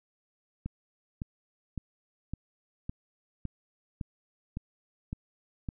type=click train; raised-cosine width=5 ms; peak=-22 dBFS; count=10; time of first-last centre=0.66-5.688 s; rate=1.79 Hz; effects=none